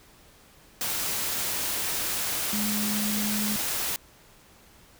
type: tone in noise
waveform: sine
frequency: 209.7 Hz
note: G#3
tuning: 17 cents sharp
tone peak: -28 dBFS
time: 2.53-3.56 s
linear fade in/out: 0 ms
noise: white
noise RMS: -29 dBFS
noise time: 0.81-3.96 s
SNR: -2 dB
effects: pink hiss -55 dBFS RMS until 4.99 s

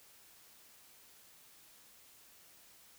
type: silence
effects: white hiss -61 dBFS RMS until 2.98 s

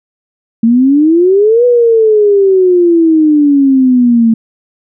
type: exponential two-way sweep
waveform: sine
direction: up then down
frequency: 223.2 to 493.9 to 223.2 Hz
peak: -4 dBFS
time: 0.63-4.34 s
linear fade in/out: 5 ms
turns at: 1.65 s
effects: none

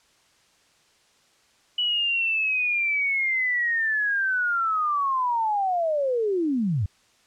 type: linear sweep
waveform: sine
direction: down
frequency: 2960 to 84.6 Hz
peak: -21 dBFS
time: 1.78-6.86 s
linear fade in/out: 5 ms
effects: white hiss -61 dBFS RMS until 7.26 s + low-pass 7000 Hz 12 dB/octave

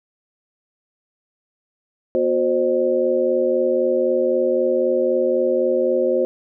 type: harmonic tone with a mistuned harmonic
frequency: 121.9 Hz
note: B2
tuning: 22 cents flat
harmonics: 2 / 3 / 4 / 5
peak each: -27 / -20 / -18 / -26 dBFS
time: 2.15-6.25 s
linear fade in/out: 0 ms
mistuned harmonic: 4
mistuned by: +130 cents
effects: none

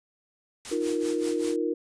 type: noise with tremolo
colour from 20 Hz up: white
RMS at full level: -37 dBFS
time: 0.65-1.56 s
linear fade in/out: 0 ms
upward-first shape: sine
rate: 5.2 Hz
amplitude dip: 80%
type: chord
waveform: sine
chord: Eb suspended second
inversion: none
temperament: just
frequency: 311.1 / 350 / 466.7 Hz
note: Eb4 / F4 / Bb4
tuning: 0 / +4 / +2 cents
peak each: -29 dBFS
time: 0.71-1.74 s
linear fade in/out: 10 ms
effects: resampled to 22050 Hz

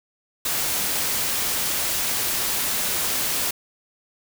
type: noise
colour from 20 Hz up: white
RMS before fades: -24 dBFS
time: 0.45-3.51 s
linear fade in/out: 5 ms
effects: none

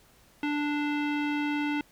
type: tone with low-pass filter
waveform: square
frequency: 293.7 Hz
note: D4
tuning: in tune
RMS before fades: -29 dBFS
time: 0.43-1.81 s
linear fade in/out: 2 ms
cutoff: 2600 Hz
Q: 2.4
effects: pink hiss -60 dBFS RMS until 1.91 s

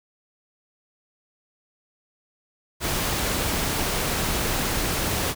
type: noise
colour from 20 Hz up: pink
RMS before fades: -25 dBFS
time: 2.8-5.35 s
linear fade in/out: 50 ms
effects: none

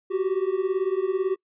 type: beating tone pair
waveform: triangle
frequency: 370 / 388 Hz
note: F#4 / G4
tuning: 0 / -18 cents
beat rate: 18 Hz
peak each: -23 dBFS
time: 0.1-1.36 s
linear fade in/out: 20 ms
effects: noise-tail reverb RT60 0.1 s tail -26 dB re dry + resampled to 8000 Hz

